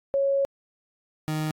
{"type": "tone pair in turn", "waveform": ["sine", "30% pulse"], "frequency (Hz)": [552, 154.9], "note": ["C#5", "D#3"], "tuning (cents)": [-7, -7], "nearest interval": "octave + minor seventh", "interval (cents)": 2200, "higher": "first", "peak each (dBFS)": [-20, -23], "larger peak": "first", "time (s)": [[0.14, 0.45], [1.28, 1.51]], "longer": "first", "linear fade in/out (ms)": 0, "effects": ["AAC 64 kbps"]}